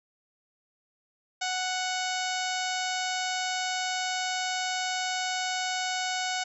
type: harmonic tone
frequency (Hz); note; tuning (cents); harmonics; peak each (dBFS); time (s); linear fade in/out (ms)
740; F#5; 0; 1 / 2 / 3 / 4 / 5 / 6 / 7 / 8 / 9 / 10; -32 / -35 / -37 / -38 / -39 / -40 / -40 / -41 / -42 / -42; 1.41-6.44; 10
effects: none